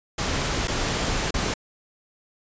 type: noise with dropouts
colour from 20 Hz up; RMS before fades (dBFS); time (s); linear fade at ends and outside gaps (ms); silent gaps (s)
pink; -25; 0.18-1.54; 5; 0.674-0.68 / 1.308-1.341
effects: resampled to 16000 Hz